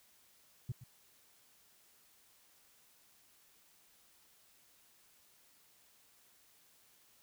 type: tone with echo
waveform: sine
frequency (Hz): 123.47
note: B2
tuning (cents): 0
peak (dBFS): -33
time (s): 0.69-0.72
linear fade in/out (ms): 5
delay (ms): 120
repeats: 1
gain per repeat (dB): -15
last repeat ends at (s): 0.84
effects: tanh soft clip ceiling -32 dBFS + white hiss -67 dBFS RMS until 7.22 s